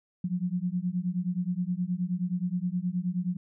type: beating tone pair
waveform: sine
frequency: 174.61 / 184.11 Hz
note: F3 / F#3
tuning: 0 / -8 cents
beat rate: 9.5 Hz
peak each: -30 dBFS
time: 0.24-3.37 s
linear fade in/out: 5 ms
effects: none